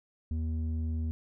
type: tone with low-pass filter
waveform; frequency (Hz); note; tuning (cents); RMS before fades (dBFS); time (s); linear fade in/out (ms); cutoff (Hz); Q
square; 79.2; D#2; +31; -32; 0.31-1.11; 0; 180; 3.3
effects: none